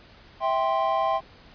triangle chord, C major, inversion first, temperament just, 654.1 / 784.9 / 1046.5 Hz, E5 / G5 / C6, -14 / +2 / 0 cents, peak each -24 dBFS, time 0.4-1.21 s, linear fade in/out 50 ms, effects pink hiss -51 dBFS RMS until 1.54 s + resampled to 11025 Hz

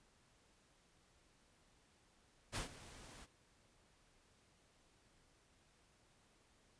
pink noise with ADSR envelope, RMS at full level -40 dBFS, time 2.52-3.27 s, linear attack 41 ms, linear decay 120 ms, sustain -17 dB, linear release 38 ms, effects pink hiss -72 dBFS RMS until 6.79 s + resampled to 22050 Hz

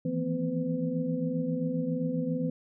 sine tone cluster, 161.4 / 168.9 / 231 / 253.9 / 506 Hz, E3 / E3 / A#3 / B3 / B4, -36 / +42 / -16 / +48 / +42 cents, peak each -36 / -33 / -37 / -31 / -35 dBFS, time 0.05-2.5 s, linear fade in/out 5 ms, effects none

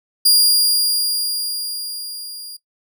sawtooth tone with level ramp, 4824 Hz, D8, 46 cents sharp, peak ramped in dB -6 to -29 dBFS, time 0.25-2.57 s, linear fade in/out 10 ms, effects noise-tail reverb RT60 0.1 s tail -19 dB re dry

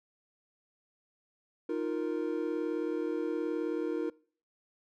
triangle chord, Eb suspended second, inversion none, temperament just, 311.1 / 350 / 466.7 Hz, Eb4 / F4 / Bb4, 0 / +4 / +2 cents, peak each -33 dBFS, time 1.69-4.1 s, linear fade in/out 5 ms, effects noise-tail reverb RT60 0.5 s tail -24 dB re dry

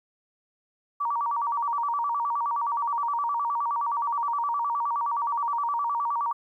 sine tone with vibrato, 1038 Hz, C6, 14 cents flat, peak -24 dBFS, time 1-6.33 s, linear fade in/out 10 ms, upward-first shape square, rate 9.6 Hz, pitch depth 180 cents each way, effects 11-bit

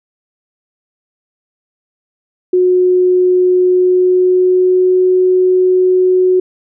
sine tone with pitch glide, 364.3 to 368.3 Hz, F#4 to F#4, -27 to -8 cents, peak -7 dBFS, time 2.53-6.4 s, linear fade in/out 5 ms, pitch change +19 cents, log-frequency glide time 3.66-5.01 s, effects none

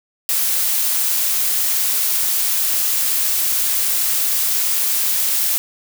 blue noise, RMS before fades -18 dBFS, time 0.29-5.58 s, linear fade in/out 0 ms, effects none

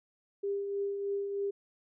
sine tone with tremolo, 400 Hz, G4, 35 cents sharp, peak -29 dBFS, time 0.43-1.51 s, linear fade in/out 10 ms, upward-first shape triangle, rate 3.2 Hz, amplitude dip 45%, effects none

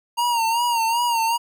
square tone with vibrato, 932.3 Hz, A#5, in tune, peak -19 dBFS, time 0.17-1.38 s, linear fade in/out 20 ms, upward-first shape sine, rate 2.6 Hz, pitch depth 65 cents each way, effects none

